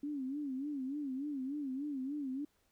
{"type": "tone with vibrato", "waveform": "sine", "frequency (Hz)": 277.2, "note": "C#4", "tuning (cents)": 0, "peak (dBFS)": -36, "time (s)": [0.03, 2.45], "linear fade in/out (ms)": 5, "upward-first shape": "sine", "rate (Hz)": 3.4, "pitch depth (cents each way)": 130, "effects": ["pink hiss -75 dBFS RMS until 2.71 s"]}